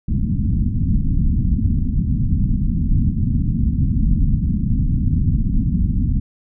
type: low-pass noise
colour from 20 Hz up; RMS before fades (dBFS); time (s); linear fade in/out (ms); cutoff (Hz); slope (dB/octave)
pink; -17; 0.08-6.2; 5; 250; 48
effects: none